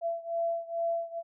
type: beating tone pair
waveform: sine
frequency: 672 / 674.3 Hz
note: E5 / E5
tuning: +33 / +39 cents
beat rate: 2.3 Hz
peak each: -31 / -33 dBFS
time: 0.01-1.23 s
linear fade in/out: 50 ms
effects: none